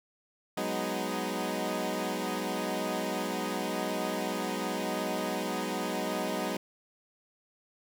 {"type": "chord", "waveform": "15% pulse", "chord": "G# minor seventh", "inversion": "third", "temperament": "equal with one note detuned", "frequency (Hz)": [185, 207.7, 248.2, 311.1], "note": ["F#3", "G#3", "B3", "D#4"], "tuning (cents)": [0, 0, 9, 0], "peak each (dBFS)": -30, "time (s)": [0.57, 6.57], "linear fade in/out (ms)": 5, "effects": []}